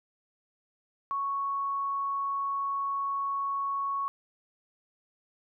sine tone, 1108.7 Hz, C#6, in tune, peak -28 dBFS, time 1.11-4.08 s, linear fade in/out 0 ms, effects none

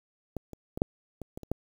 clicks, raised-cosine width 2 ms, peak -20 / -28 / -21 / -9 / -25 / -25 / -29 / -15 dBFS, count 8, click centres 0.367 / 0.533 / 0.775 / 0.819 / 1.217 / 1.375 / 1.433 / 1.516 s, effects 8-bit

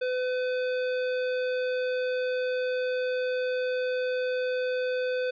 sine tone with hard clipping, 505 Hz, B4, 39 cents sharp, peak -28 dBFS, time 0.01-5.31 s, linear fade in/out 10 ms, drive 16 dB, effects resampled to 11025 Hz

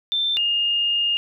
sine tone pair in turn, 3562 / 2832 Hz, A7 / F7, +21 / +23 cents, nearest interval major third, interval 398 cents, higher first, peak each -19 / -18 dBFS, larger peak second, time 0.12-0.37 / 0.37-1.17 s, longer second, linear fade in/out 0 ms, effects none

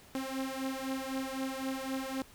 sawtooth beating tone pair, 263.8 / 267.7 Hz, C4 / C4, +14 / +40 cents, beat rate 3.9 Hz, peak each -33 / -34 dBFS, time 0.15-2.22 s, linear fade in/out 0 ms, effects pink hiss -57 dBFS RMS until 2.34 s

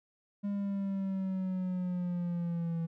triangle linear sweep, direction down, 203 to 164.81 Hz, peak -29 dBFS, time 0.43-2.87 s, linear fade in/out 20 ms, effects none

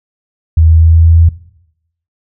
sine tone with pitch steps, 80.5 / 81.01 / 81.53 / 82.05 / 82.57 / 83.1 Hz, E2 / E2 / E2 / E2 / E2 / E2, -41 / -30 / -19 / -8 / +3 / +15 cents, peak -3 dBFS, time 0.57-1.29 s, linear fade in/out 5 ms, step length 120 ms, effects noise-tail reverb RT60 0.8 s tail -18 dB re dry

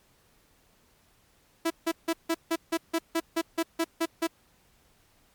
sawtooth tone bursts, 330 Hz, E4, 2 cents sharp, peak -20 dBFS, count 13, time 1.65-4.272 s, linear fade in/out 10 ms, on 54 ms, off 160 ms, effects pink hiss -64 dBFS RMS until 5.34 s + MP3 96 kbps

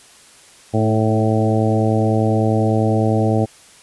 harmonic tone with a mistuned harmonic, 110 Hz, A2, in tune, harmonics 1 / 2 / 3 / 4 / 5 / 6 / 7, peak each -17 / -20 / -22 / -23 / -24 / -25 / -25 dBFS, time 0.73-3.46 s, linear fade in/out 20 ms, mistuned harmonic 3, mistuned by -18 cents, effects white hiss -46 dBFS RMS until 3.82 s + resampled to 24000 Hz

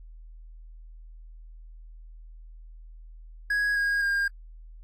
triangle tone with pitch steps, 1660 / 1635.3 / 1610.9 Hz, G#6 / G#6 / G6, -1 / -27 / +47 cents, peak -21 dBFS, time 3.5-4.28 s, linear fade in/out 5 ms, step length 260 ms, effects added 40 Hz sine -43 dBFS peak until 4.83 s + AAC 48 kbps

